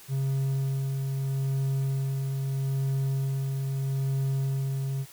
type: tone with tremolo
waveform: triangle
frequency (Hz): 135.4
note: C#3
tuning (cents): -40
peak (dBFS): -22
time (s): 0.08-5.06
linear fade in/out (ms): 50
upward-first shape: sine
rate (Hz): 0.78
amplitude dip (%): 30
effects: white hiss -50 dBFS RMS until 5.12 s